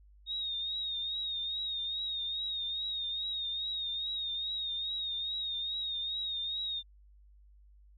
sine tone with vibrato, 3729 Hz, A#7, in tune, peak -33 dBFS, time 0.26-6.83 s, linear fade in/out 50 ms, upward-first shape triangle, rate 2.4 Hz, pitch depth 67 cents each way, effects added 50 Hz sine -56 dBFS peak until 7.97 s

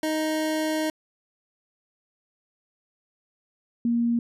25% pulse / sine tone pair in turn, 312.1 / 235.3 Hz, D#4 / A#3, +5 / +16 cents, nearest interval perfect fourth, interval 489 cents, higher first, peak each -20 dBFS, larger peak neither, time 0.03-0.9 / 3.85-4.19 s, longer first, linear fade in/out 2 ms, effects resampled to 32000 Hz

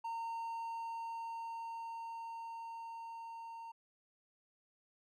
triangle tone with level ramp, 917 Hz, A#5, 29 cents flat, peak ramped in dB -36 to -44 dBFS, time 0.04-3.72 s, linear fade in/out 10 ms, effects none

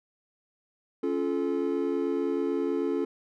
triangle chord, Db augmented, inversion none, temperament just, 277.2 / 346.5 / 433.1 Hz, Db4 / F4 / A4, 0 / -14 / -27 cents, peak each -28 dBFS, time 1.03-3.05 s, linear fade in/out 5 ms, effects none

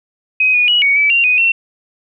sine tone with pitch steps, 2522 / 2458 / 2918 / 2238 / 2300 / 2766 / 2492 / 2713 Hz, D#7 / D#7 / F#7 / C#7 / D7 / F7 / D#7 / E7, +23 / -22 / -25 / +16 / -37 / -17 / +2 / +49 cents, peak -9 dBFS, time 0.4-1.52 s, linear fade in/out 5 ms, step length 140 ms, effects none

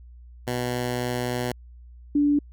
10% pulse / sine tone pair in turn, 123.47 / 290.2 Hz, B2 / D4, 0 / -21 cents, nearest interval octave + minor third, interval 1479 cents, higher second, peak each -17 dBFS, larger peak neither, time 0.47-1.52 / 2.15-2.39 s, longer first, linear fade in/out 5 ms, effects added 60 Hz sine -43 dBFS peak until 2.52 s

